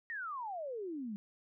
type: exponential sweep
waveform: sine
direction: down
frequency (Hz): 1902 to 196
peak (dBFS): -38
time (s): 0.1-1.16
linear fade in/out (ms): 0
effects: none